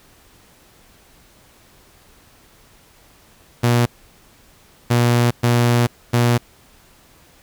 sawtooth tone bursts at uneven times, 120 Hz, B2, 49 cents flat, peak -9 dBFS, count 4, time 3.63-3.86 / 4.9-5.31 / 5.43-5.87 / 6.13-6.38 s, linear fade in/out 10 ms, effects pink hiss -51 dBFS RMS until 7.42 s

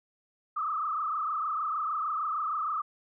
sine tone with frequency modulation, 1238 Hz, D#6, 9 cents flat, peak -28 dBFS, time 0.56-2.82 s, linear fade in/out 10 ms, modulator 26.5 Hz, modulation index 2.7, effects none

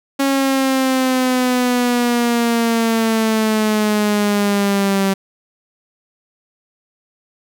sawtooth exponential sweep, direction down, 275.4 to 193.6 Hz, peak -10 dBFS, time 0.19-5.14 s, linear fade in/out 10 ms, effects none

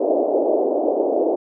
white band-pass noise, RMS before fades -19 dBFS, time 0-1.36 s, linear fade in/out 10 ms, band 290 to 670 Hz, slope 48 dB/octave, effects none

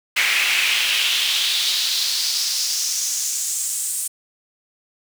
brown noise with high-pass filter sweep, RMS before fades -21 dBFS, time 0.16-4.08 s, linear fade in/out 10 ms, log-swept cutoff 2200 to 8800 Hz, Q 3.1, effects none

